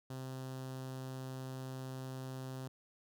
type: tone with notch filter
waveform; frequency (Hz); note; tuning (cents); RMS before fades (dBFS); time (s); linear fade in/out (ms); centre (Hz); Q
sawtooth; 130.81; C3; 0; -44; 0.1-2.68; 5; 2200; 1.6
effects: none